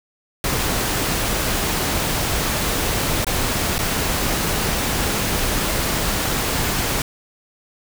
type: noise with dropouts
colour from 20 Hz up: pink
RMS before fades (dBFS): -21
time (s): 0.44-7.02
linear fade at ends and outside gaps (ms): 2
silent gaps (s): 3.246-3.267 / 3.782-3.789
effects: none